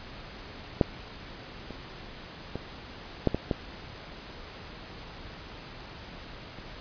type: clicks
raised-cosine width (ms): 2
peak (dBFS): -6 / -25 / -19 / -8 / -13 / -12 / -29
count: 7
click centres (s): 0.812 / 1.707 / 2.556 / 3.273 / 3.346 / 3.512 / 6.587
effects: pink hiss -44 dBFS RMS until 6.8 s + resampled to 11025 Hz